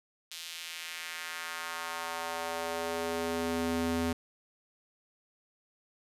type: tone with high-pass filter sweep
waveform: square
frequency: 83.3 Hz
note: E2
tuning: 19 cents sharp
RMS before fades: -35 dBFS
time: 0.31-4.13 s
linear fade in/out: 5 ms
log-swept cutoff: 3600 to 180 Hz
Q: 1.4
effects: resampled to 32000 Hz